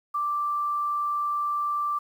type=tone with quantisation; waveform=sine; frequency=1174.7 Hz; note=D6; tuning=in tune; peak=-24 dBFS; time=0.14-1.99 s; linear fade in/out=10 ms; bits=9; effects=none